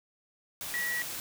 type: tone in noise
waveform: sine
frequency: 1928 Hz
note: B6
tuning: 42 cents flat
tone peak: -30 dBFS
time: 0.74-1.02 s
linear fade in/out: 0 ms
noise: white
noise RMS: -38 dBFS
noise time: 0.61-1.2 s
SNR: +5 dB
effects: none